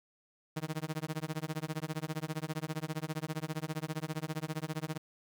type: tone with tremolo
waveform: sawtooth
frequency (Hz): 156.8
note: D#3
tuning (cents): +14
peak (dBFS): -28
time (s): 0.56-4.98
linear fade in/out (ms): 10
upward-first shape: sine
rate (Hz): 15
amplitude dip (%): 100
effects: 10-bit